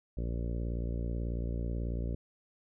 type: harmonic tone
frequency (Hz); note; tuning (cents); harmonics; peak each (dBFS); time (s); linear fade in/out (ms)
58.27; A#1; 0; 1 / 2 / 3 / 4 / 5 / 6 / 7 / 8 / 9 / 10; -33 / -39 / -43 / -45 / -47 / -49 / -50 / -51 / -52 / -53; 0.17-2.15; 5
effects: none